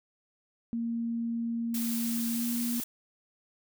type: tone with pitch glide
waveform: sine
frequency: 232 to 237.1 Hz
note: A#3 to A#3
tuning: -8 to +30 cents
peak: -29 dBFS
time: 0.73-2.8 s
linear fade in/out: 0 ms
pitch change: +38 cents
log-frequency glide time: 2.31-2.47 s
type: noise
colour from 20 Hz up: blue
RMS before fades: -36 dBFS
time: 1.74-2.84 s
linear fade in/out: 5 ms
effects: none